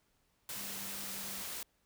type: tone in noise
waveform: sine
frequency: 197.3 Hz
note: G3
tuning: 11 cents sharp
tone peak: -52 dBFS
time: 0.56-1.42 s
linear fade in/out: 2 ms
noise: white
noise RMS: -42 dBFS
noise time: 0.49-1.63 s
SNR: -13 dB
effects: pink hiss -75 dBFS RMS until 1.85 s